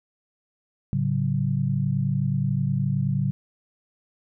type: tone cluster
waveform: sine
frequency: 108.6 / 139.5 / 187.6 Hz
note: A2 / C#3 / F#3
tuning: -22 / +11 / +24 cents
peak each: -28 / -23 / -27 dBFS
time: 0.93-3.31 s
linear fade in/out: 0 ms
effects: none